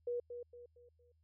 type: tone with echo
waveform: sine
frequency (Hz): 482.9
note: B4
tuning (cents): -39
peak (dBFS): -35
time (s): 0.07-0.2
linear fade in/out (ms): 5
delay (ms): 230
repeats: 4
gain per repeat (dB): -8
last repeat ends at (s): 1.12
effects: added 80 Hz sine -70 dBFS peak until 1.23 s